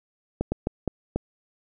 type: slowing click train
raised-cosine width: 2 ms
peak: -11 dBFS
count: 5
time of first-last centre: 0.41-1.16 s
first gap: 110 ms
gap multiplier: 1.37
effects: none